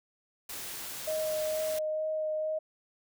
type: noise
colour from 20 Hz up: white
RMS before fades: -40 dBFS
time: 0.49-1.79 s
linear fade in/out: 5 ms
type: tone with vibrato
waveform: sine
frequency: 622.3 Hz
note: D#5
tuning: in tune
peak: -29 dBFS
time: 1.07-2.59 s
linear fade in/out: 10 ms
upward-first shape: sine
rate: 2.2 Hz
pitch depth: 10 cents each way
effects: none